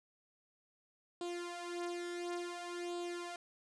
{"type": "tone with flanger", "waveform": "sawtooth", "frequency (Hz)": 349.2, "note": "F4", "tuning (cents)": 0, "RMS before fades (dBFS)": -42, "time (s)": [1.21, 3.36], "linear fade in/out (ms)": 2, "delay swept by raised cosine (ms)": [0.25, 3.45], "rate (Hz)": 0.57, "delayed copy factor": 0.75, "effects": ["resampled to 22050 Hz"]}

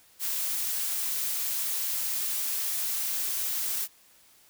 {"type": "noise", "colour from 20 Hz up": "blue", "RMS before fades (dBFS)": -30, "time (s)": [0.19, 3.88], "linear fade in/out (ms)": 50, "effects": ["white hiss -59 dBFS RMS until 4.49 s"]}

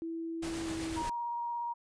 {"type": "tone with pitch glide", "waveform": "sine", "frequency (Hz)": [329.6, 324.9], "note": ["E4", "E4"], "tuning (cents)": [0, -25], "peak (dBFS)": -35, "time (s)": [0.02, 1.02], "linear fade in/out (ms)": 0, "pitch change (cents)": -25, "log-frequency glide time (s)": [0.61, 0.7]}
{"type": "noise with tremolo", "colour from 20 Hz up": "pink", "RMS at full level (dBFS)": -40, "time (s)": [0.42, 1.1], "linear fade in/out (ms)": 10, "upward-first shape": "triangle", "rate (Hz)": 7.9, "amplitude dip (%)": 30}
{"type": "tone with vibrato", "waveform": "sine", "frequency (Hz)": 946, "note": "A#5", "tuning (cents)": 25, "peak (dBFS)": -33, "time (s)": [0.96, 1.74], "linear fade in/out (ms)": 20, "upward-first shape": "sine", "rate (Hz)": 17, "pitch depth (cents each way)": 10}
{"effects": ["resampled to 22050 Hz"]}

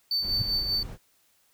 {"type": "tone with tremolo", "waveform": "triangle", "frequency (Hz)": 4540, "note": "C#8", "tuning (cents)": 41, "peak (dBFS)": -22, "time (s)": [0.11, 0.83], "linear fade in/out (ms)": 2, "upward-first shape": "sine", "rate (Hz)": 5.1, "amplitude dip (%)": 50}
{"type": "noise", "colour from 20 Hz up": "brown", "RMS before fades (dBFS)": -37, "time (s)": [0.2, 0.98], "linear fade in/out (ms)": 50}
{"type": "tone with exponential growth", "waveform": "sine", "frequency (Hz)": 110, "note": "A2", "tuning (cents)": 0, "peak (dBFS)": -21, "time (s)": [0.34, 0.42], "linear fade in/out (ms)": 5, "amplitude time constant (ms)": 16}
{"effects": ["white hiss -66 dBFS RMS until 1.53 s"]}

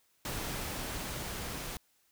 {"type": "noise with level ramp", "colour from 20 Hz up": "pink", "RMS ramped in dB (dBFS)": [-37, -40], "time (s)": [0.25, 1.77], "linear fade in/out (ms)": 2, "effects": ["white hiss -71 dBFS RMS until 2.11 s"]}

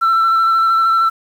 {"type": "tone with vibrato", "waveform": "sine", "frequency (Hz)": 1339, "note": "E6", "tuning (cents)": 27, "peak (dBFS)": -8, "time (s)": [0.01, 1.1], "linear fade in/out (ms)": 20, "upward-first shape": "square", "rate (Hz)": 13, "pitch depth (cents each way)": 13, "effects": ["tanh soft clip ceiling -9 dBFS", "7-bit"]}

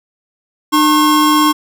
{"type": "tone pair together", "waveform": "square", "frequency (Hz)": [302.7, 1082.1], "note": ["D#4", "C#6"], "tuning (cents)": [-48, -42], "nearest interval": "octave + minor seventh", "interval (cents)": 2206, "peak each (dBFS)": -12, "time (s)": [0.72, 1.53], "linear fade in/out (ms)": 20, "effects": []}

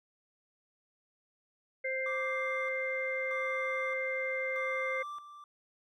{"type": "harmonic tone", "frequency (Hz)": 524, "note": "C5", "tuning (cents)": 2, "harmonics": [1, 3, 4], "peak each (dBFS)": [-35, -43, -34], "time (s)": [1.84, 5.03], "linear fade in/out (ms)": 10}
{"type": "tone with tremolo", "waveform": "triangle", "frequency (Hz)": 1174.7, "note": "D6", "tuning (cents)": 0, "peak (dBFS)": -37, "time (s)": [2.06, 5.44], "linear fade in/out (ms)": 2, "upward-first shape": "square", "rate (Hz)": 0.8, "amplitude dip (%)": 65}
{"effects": []}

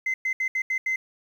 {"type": "tone bursts at uneven times", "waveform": "sine", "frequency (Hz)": 2062, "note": "C7", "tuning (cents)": -26, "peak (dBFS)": -21, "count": 6, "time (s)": [[0.06, 0.14], [0.25, 0.33], [0.4, 0.48], [0.55, 0.62], [0.7, 0.78], [0.86, 0.96]], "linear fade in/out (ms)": 5, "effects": ["tanh soft clip ceiling -20 dBFS", "9-bit"]}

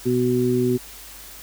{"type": "harmonic tone", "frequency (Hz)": 124.1, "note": "B2", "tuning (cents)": 9, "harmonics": [1, 2, 3], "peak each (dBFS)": [-25, -21, -20], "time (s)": [0.05, 0.78], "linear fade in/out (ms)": 20, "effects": ["added 50 Hz sine -48 dBFS peak until 1.42 s", "white hiss -41 dBFS RMS until 1.42 s"]}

